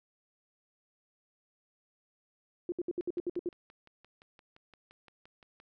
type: tone bursts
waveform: sine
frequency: 350.7 Hz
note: F4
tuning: 7 cents sharp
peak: -30 dBFS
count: 9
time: 2.69-3.489 s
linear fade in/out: 2 ms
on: 31 ms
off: 65 ms
type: click train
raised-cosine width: 0.3 ms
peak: -40 dBFS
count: 16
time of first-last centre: 3.01-5.601 s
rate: 5.79 Hz
effects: none